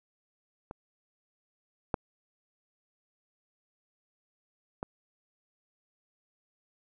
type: clicks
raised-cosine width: 1 ms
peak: -26 / -13 / -20 dBFS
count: 3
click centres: 0.711 / 1.942 / 4.829 s
effects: none